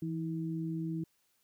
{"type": "tone pair together", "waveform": "sine", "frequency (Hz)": [164.81, 321.9], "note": ["E3", "E4"], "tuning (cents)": [0, -41], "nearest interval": "octave", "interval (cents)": 1159, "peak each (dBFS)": [-35, -37], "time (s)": [0.02, 1.04], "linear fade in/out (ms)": 5, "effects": ["white hiss -74 dBFS RMS until 1.43 s"]}